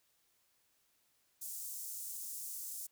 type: high-pass noise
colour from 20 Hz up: pink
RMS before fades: -44 dBFS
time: 1.41-2.87 s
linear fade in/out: 10 ms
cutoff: 7100 Hz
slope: 24 dB/octave
effects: white hiss -75 dBFS RMS until 2.91 s

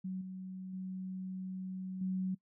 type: tone with level steps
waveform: sine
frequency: 187 Hz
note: F#3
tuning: 19 cents sharp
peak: -36 / -41 / -38 / -32 dBFS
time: 0.04-2.35 s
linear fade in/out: 10 ms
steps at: 0.21 / 0.73 / 2.01 s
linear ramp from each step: 5 ms
effects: noise-tail reverb RT60 0.1 s tail -23 dB re dry

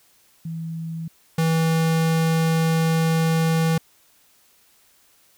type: tone pair in turn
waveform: sine / square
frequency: 163.5 / 162.56 Hz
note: E3 / E3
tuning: -14 / -24 cents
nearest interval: unison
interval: 10 cents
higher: first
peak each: -27 / -18 dBFS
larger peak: second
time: 0.45-1.08 / 1.38-3.78 s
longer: second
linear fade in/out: 5 ms
effects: white hiss -58 dBFS RMS until 5.37 s

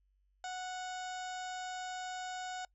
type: harmonic tone with a mistuned harmonic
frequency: 737 Hz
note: F#5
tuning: 7 cents flat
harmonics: 1 / 2 / 3 / 4 / 5 / 6 / 7 / 8 / 9 / 10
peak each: -40 / -46 / -55 / -54 / -53 / -59 / -56 / -61 / -54 / -58 dBFS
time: 0.44-2.65 s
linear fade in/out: 2 ms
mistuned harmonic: 9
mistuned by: +58 cents
effects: noise-tail reverb RT60 0.1 s tail -24 dB re dry + added 48 Hz sine -70 dBFS peak until 2.74 s

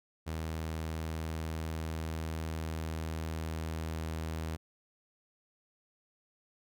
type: tone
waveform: sawtooth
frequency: 80.1 Hz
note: E2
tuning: 49 cents flat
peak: -31 dBFS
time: 0.26-4.57 s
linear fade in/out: 20 ms
effects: none

